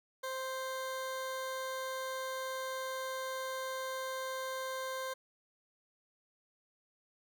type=tone; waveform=20% pulse; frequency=523.3 Hz; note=C5; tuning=in tune; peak=-32 dBFS; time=0.23-5.14 s; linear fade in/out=10 ms; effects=none